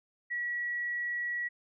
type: tone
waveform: sine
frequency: 1928 Hz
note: B6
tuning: 42 cents flat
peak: -31 dBFS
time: 0.3-1.49 s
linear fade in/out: 20 ms
effects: none